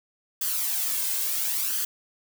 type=noise with flanger; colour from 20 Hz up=blue; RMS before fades=-27 dBFS; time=0.41-1.85 s; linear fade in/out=5 ms; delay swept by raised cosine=0.64 to 1.94 ms; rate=0.72 Hz; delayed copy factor=+0.6; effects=none